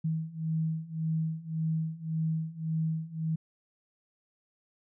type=beating tone pair; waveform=sine; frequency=159.1 / 160.9 Hz; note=D#3 / E3; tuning=+39 / -42 cents; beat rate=1.8 Hz; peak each=-33 / -31 dBFS; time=0.04-3.36 s; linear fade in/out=10 ms; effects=none